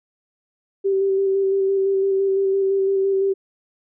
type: tone with vibrato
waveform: sine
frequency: 389 Hz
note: G4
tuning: 13 cents flat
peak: -16 dBFS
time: 0.84-3.34 s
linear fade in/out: 20 ms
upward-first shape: square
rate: 5.9 Hz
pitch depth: 15 cents each way
effects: none